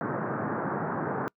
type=band-pass noise; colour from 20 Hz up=pink; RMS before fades=-31 dBFS; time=0.01-1.28 s; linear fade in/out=0 ms; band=120 to 1600 Hz; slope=48 dB/octave; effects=noise-tail reverb RT60 0.1 s tail -26 dB re dry